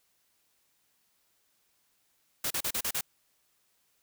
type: noise bursts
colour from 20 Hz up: white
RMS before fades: -31 dBFS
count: 6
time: 2.44-3.01 s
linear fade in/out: 5 ms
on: 65 ms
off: 36 ms
effects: white hiss -72 dBFS RMS until 4.02 s